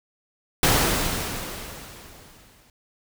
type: noise with exponential decay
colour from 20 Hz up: pink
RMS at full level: -17 dBFS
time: 0.63-2.7 s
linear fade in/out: 2 ms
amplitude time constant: 450 ms
effects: none